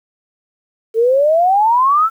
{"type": "exponential sweep", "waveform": "sine", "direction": "up", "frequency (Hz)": [436.7, 1358], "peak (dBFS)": -9, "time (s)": [0.94, 2.1], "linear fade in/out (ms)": 50, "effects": ["8-bit"]}